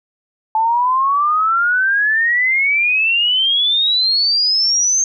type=exponential sweep; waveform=sine; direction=up; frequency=870 to 6400 Hz; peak=-12 dBFS; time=0.55-5.04 s; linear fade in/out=2 ms; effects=none